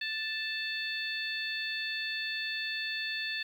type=harmonic tone with a mistuned harmonic; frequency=880 Hz; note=A5; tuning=in tune; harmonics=2 / 3 / 4 / 5; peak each=-36 / -38 / -39 / -40 dBFS; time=0.01-3.43 s; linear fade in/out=5 ms; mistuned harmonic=4; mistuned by=+15 cents; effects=10-bit